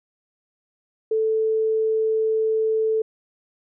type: tone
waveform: sine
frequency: 440 Hz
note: A4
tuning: in tune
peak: -18 dBFS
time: 1.11-3.02 s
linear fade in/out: 5 ms
effects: none

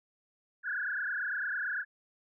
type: tone with frequency modulation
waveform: sine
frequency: 1578 Hz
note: G6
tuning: 11 cents sharp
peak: -31 dBFS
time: 0.63-1.85 s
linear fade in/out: 50 ms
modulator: 28.9 Hz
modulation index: 4.9
effects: none

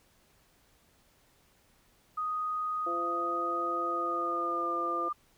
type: tone with pitch glide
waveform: sine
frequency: 1245 to 1201.2 Hz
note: D#6 to D6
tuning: +1 to +39 cents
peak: -30 dBFS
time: 2.17-5.13 s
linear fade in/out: 10 ms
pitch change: -62 cents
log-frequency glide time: 3.89-4.7 s
type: harmonic tone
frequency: 171.1 Hz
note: F3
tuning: 35 cents flat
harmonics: 2 / 3 / 4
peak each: -37 / -39 / -40 dBFS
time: 2.86-5.09 s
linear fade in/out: 10 ms
effects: pink hiss -66 dBFS RMS until 5.37 s

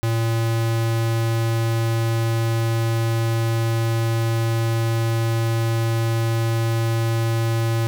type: tone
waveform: square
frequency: 114.2 Hz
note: A#2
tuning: 35 cents flat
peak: -19 dBFS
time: 0.03-7.87 s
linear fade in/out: 0 ms
effects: none

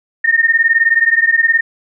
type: beating tone pair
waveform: sine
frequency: 1822 / 1841 Hz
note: A#6 / A#6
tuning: -40 / -22 cents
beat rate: 19 Hz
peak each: -12 dBFS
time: 0.24-1.61 s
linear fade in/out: 10 ms
effects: none

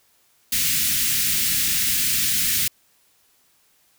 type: band-stop noise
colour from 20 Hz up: white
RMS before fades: -21 dBFS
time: 0.52-2.68 s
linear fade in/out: 5 ms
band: 260 to 1800 Hz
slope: 24 dB/octave
effects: white hiss -61 dBFS RMS until 3.98 s

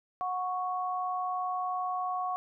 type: tone pair together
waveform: sine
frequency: 731.5 / 1108.7 Hz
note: F#5 / C#6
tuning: -20 / 0 cents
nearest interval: perfect fifth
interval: 720 cents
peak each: -32 / -33 dBFS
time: 0.21-2.36 s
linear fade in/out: 0 ms
effects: none

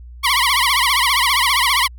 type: tone with vibrato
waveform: 15% pulse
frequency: 1046.5 Hz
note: C6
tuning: in tune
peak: -7 dBFS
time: 0.23-1.88 s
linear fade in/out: 20 ms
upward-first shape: triangle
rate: 15 Hz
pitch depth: 200 cents each way
effects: added 60 Hz sine -34 dBFS peak until 1.98 s

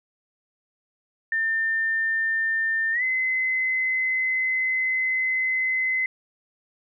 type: tone with pitch glide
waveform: sine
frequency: 1800 to 2044 Hz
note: A6 to C7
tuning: +39 to -41 cents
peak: -21 dBFS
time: 1.32-6.06 s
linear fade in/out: 2 ms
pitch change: +220 cents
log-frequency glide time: 2.92-3.03 s
effects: none

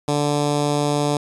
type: tone with notch filter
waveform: 10% pulse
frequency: 146.3 Hz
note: D3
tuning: 6 cents flat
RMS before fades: -20 dBFS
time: 0.08-1.17 s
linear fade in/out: 2 ms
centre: 2000 Hz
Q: 1.3
effects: resampled to 24000 Hz

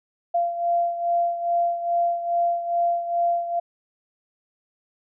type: beating tone pair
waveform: sine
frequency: 689 / 691.4 Hz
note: F5 / F5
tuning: -24 / -18 cents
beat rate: 2.4 Hz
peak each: -21 / -27 dBFS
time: 0.34-3.6 s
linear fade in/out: 10 ms
effects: none

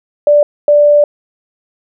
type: tone bursts at uneven times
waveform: sine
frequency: 587.3 Hz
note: D5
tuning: in tune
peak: -4 dBFS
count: 2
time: 0.27-0.43 / 0.68-1.04 s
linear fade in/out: 2 ms
effects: none

